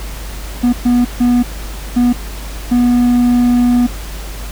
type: tone bursts at uneven times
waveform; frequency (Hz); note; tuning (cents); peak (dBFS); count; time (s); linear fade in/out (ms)
triangle; 243.5; B3; -24; -6; 5; 0.63-0.73 / 0.85-1.05 / 1.2-1.43 / 1.96-2.13 / 2.71-3.87; 10
effects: added 50 Hz sine -24 dBFS peak until 4.51 s + pink hiss -31 dBFS RMS until 4.51 s